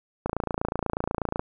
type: click train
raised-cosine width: 1 ms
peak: -12 dBFS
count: 33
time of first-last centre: 0.26-1.395 s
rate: 28.2 Hz
effects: none